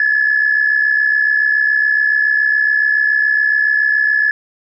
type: tone with amplitude modulation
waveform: sine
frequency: 1713 Hz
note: A6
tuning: 47 cents flat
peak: -7 dBFS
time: 0-4.31 s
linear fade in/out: 2 ms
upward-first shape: sine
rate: 67.1 Hz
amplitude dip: 70%
effects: tanh soft clip ceiling -4 dBFS